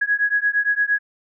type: beating tone pair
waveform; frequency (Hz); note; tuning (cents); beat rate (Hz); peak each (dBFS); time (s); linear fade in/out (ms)
sine; 1661.2 / 1669.9; G#6 / G#6; 0 / +9; 8.7; -20; 0.01-0.99; 10
effects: none